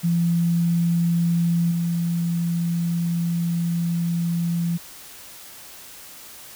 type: tone with level steps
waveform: sine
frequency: 170 Hz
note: F3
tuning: 46 cents flat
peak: -17 / -20 dBFS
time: 0.03-4.78 s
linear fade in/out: 20 ms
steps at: 1.71 s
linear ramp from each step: 5 ms
effects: white hiss -42 dBFS RMS until 6.55 s